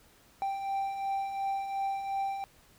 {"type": "beating tone pair", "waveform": "triangle", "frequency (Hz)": [782, 784.8], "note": ["G5", "G5"], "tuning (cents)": [-4, 2], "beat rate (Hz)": 2.8, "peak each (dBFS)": [-38, -29], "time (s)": [0.42, 2.44], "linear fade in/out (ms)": 0, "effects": ["pink hiss -61 dBFS RMS until 2.78 s"]}